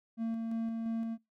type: tone with tremolo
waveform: triangle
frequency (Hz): 227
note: A#3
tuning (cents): -46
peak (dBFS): -29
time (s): 0.17-1.18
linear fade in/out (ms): 50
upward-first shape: square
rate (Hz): 2.9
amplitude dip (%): 25
effects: noise-tail reverb RT60 0.2 s tail -25 dB re dry